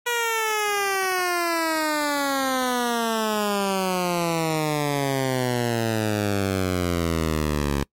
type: exponential sweep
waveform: 10% pulse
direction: down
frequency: 483.8 to 69 Hz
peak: -13 dBFS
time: 0.06-7.84 s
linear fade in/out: 10 ms
effects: noise-tail reverb RT60 0.1 s tail -24 dB re dry + MP3 64 kbps